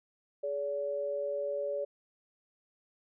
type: tone pair together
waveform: sine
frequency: 420 / 571.5 Hz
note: G#4 / D5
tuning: +19 / -47 cents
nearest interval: perfect fourth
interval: 534 cents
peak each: -38 / -32 dBFS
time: 0.43-1.85 s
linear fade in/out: 10 ms
effects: none